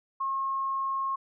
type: tone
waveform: sine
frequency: 1080 Hz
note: C#6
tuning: 45 cents flat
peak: -27 dBFS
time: 0.2-1.16 s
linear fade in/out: 10 ms
effects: none